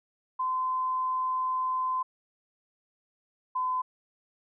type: tone pair in turn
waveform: sine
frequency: 1028 / 1018 Hz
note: C6 / C6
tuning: -31 / -48 cents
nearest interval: unison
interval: 17 cents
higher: first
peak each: -26 dBFS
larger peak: neither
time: 0.39-2.03 / 3.55-3.82 s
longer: first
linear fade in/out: 10 ms
effects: none